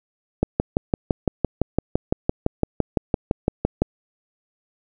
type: click train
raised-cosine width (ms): 2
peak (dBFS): -4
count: 21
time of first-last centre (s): 0.43-3.82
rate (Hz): 5.9
effects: none